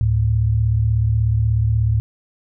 sine tone pair together, 73.1 / 109.6 Hz, D2 / A2, -7 / -6 cents, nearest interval perfect fifth, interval 701 cents, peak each -20 / -15 dBFS, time 0.01-2 s, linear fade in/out 0 ms, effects none

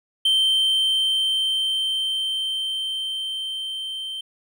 triangle tone with level ramp, 3119 Hz, G7, 9 cents flat, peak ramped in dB -14 to -27 dBFS, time 0.25-4.21 s, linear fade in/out 5 ms, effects none

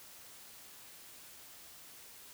silence, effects white hiss -54 dBFS RMS until 2.33 s

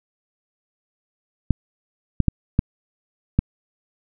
clicks, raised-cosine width 5 ms, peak -3 dBFS, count 5, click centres 1.507 / 2.203 / 2.283 / 2.591 / 3.39 s, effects none

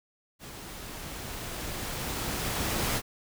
pink noise with level ramp, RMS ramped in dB -44 to -28 dBFS, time 0.39-3.02 s, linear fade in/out 50 ms, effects none

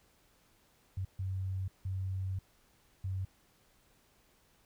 sine tone bursts at uneven times, 94.7 Hz, F#2, 41 cents sharp, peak -33 dBFS, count 4, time 0.97-1.05 / 1.19-1.68 / 1.85-2.39 / 3.04-3.25 s, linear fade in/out 5 ms, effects pink hiss -68 dBFS RMS until 4.65 s

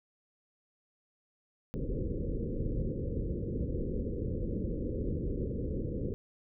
pink low-pass noise, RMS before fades -34 dBFS, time 1.74-6.14 s, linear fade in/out 0 ms, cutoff 530 Hz, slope 96 dB/octave, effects none

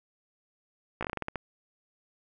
slowing click train, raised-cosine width 0.5 ms, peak -17 dBFS, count 10, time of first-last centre 1.01-1.357 s, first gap 16 ms, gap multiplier 1.21, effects none

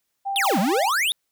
sine tone with tremolo, 789 Hz, G5, 11 cents sharp, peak -23 dBFS, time 0.25-0.9 s, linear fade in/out 20 ms, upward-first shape sine, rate 4.3 Hz, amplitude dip 35%
square exponential two-way sweep, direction down then up, 3811 to 171.2 to 3811 Hz, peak -20 dBFS, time 0.36-1.12 s, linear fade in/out 0 ms, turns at 0.59 s
violet noise with exponential decay, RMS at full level -30 dBFS, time 0.44-1 s, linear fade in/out 5 ms, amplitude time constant 120 ms
effects white hiss -75 dBFS RMS until 1.31 s

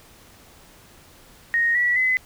sine tone with pitch steps, 1864.7 / 1943.9 / 2026 Hz, A#6 / B6 / B6, 0 / -28 / +44 cents, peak -17 dBFS, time 1.54-2.17 s, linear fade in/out 0 ms, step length 210 ms, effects pink hiss -50 dBFS RMS until 2.25 s

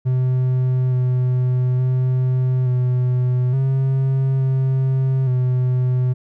triangle tone with pitch steps, 127.9 / 126.3 / 128.1 / 125.5 / 133.7 / 132.4 / 126.5 Hz, C3 / B2 / C3 / B2 / C3 / C3 / B2, -39 / +39 / -36 / +28 / +38 / +21 / +42 cents, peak -13 dBFS, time 0.05-6.14 s, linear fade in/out 20 ms, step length 870 ms, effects none

